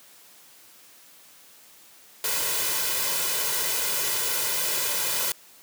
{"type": "noise with comb filter", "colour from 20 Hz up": "white", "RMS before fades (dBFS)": -26, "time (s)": [2.24, 5.32], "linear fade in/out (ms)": 2, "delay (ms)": 2, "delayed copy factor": 0.7, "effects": ["white hiss -52 dBFS RMS until 5.62 s", "high-pass 150 Hz 12 dB/octave"]}